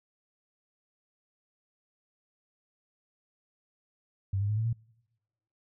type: tone with pitch steps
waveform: sine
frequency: 97.3 / 101.67 / 106.23 / 111 / 115.98 Hz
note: G2 / G#2 / G#2 / A2 / A#2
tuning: -12 / -36 / +40 / +16 / -8 cents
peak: -26 dBFS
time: 4.33-4.73 s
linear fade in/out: 5 ms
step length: 80 ms
effects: noise-tail reverb RT60 1.0 s tail -26 dB re dry